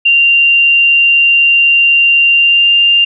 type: tone with pitch glide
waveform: sine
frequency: 2776 to 2794 Hz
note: F7 to F7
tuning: -11 to 0 cents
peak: -5 dBFS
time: 0.05-3.05 s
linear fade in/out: 10 ms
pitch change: +11 cents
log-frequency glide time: 2.32-2.7 s
effects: none